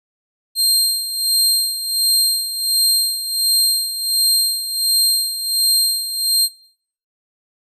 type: tone with tremolo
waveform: sawtooth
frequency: 4186 Hz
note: C8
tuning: in tune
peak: -9 dBFS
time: 0.55-6.49 s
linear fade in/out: 50 ms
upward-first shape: sine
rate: 1.4 Hz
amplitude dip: 70%
effects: noise-tail reverb RT60 0.6 s tail -21 dB re dry + resampled to 32000 Hz